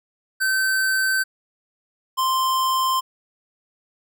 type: tone pair in turn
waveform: square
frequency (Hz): 1541 / 1045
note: G6 / C6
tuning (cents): -30 / -2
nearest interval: perfect fifth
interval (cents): 672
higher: first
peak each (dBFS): -19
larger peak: neither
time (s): 0.4-1.24 / 2.17-3.01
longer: neither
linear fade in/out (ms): 20
effects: none